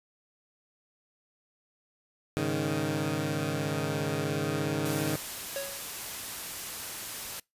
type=chord; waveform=15% pulse; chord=Ab suspended fourth; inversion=none; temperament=equal; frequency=103.83 / 138.59 / 155.56 Hz; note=Ab2 / Db3 / Eb3; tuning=0 / 0 / 0 cents; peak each=-30 / -26 / -25 dBFS; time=2.37-5.16 s; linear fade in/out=0 ms
type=noise; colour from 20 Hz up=white; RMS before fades=-38 dBFS; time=4.85-7.4 s; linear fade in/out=5 ms
type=tone with exponential decay; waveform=square; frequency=554.4 Hz; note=C#5; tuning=in tune; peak=-31 dBFS; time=5.56-5.98 s; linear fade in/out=1 ms; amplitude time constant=90 ms
effects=noise-tail reverb RT60 0.2 s tail -25 dB re dry + resampled to 32000 Hz